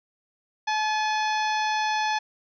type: harmonic tone with a mistuned harmonic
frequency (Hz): 859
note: A5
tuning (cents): -42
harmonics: 1 / 2 / 3 / 4 / 5 / 6 / 7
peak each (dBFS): -24 / -30 / -34 / -36 / -38 / -40 / -41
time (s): 0.67-2.19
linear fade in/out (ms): 10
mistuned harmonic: 3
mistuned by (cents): -52
effects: none